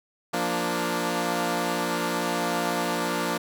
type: chord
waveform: 10% pulse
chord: Bb major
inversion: second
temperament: equal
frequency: 174.61 / 233.1 / 293.7 Hz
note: F3 / Bb3 / D4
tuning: 0 / 0 / 0 cents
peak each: -21 dBFS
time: 0.33-3.38 s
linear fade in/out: 10 ms
effects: none